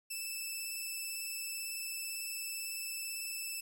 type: tone with vibrato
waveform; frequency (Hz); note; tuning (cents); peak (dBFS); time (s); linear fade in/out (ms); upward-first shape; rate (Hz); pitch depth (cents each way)
10% pulse; 2637; E7; 0; -30; 0.1-3.61; 10; triangle; 18; 21
effects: 11-bit